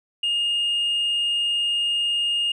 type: tone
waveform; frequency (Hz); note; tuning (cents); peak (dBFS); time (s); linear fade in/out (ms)
sine; 2839; F7; +28; -18; 0.23-2.52; 5
effects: tanh soft clip ceiling -18 dBFS